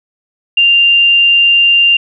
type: tone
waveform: sine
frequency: 2789 Hz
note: F7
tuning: 3 cents flat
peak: -5 dBFS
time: 0.57-1.97 s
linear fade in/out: 5 ms
effects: none